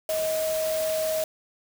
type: tone in noise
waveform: sine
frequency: 632 Hz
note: D#5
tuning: 27 cents sharp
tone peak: -24 dBFS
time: 0.09-1.24 s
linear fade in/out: 2 ms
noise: white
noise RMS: -34 dBFS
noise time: 0.09-1.24 s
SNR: +7 dB
effects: none